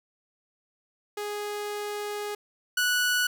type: tone pair in turn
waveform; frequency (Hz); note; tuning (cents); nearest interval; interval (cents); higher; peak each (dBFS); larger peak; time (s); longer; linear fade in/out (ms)
sawtooth; 414.7 / 1474.7; G#4 / F#6; -3 / -6; octave + minor seventh; 2197; second; -27 / -19; second; 1.17-2.35 / 2.77-3.27; first; 5
effects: none